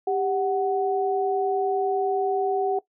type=tone pair together; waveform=sine; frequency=394.7 / 745 Hz; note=G4 / F#5; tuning=+12 / +12 cents; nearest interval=major seventh; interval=1100 cents; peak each=-24 dBFS; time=0.07-2.79 s; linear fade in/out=5 ms; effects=noise-tail reverb RT60 0.1 s tail -18 dB re dry